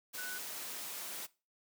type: tone in noise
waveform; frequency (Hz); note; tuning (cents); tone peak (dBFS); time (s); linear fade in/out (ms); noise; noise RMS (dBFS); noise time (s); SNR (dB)
sine; 1488; F#6; +9; -41; 0.17-0.39; 20; white; -43; 0.13-1.27; -1
effects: noise-tail reverb RT60 0.3 s tail -20 dB re dry + high-pass 200 Hz 12 dB/octave